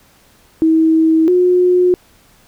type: tone pair in turn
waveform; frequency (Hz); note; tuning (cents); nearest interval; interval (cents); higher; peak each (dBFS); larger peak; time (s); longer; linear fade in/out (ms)
sine; 321.1 / 360.6; E4 / F#4; -45 / -45; major second; 200; second; -8; neither; 0.62-1.28 / 1.28-1.94; neither; 0
effects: pink hiss -50 dBFS RMS until 2.47 s